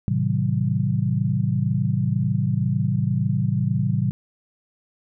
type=chord; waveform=sine; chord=A diminished seventh; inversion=none; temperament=just; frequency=110 / 132 / 158.4 / 190.08 Hz; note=A2 / C3 / Eb3 / Gb3; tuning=0 / +16 / +31 / +47 cents; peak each=-24 / -23 / -26 / -25 dBFS; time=0.08-4.11 s; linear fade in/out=0 ms; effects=none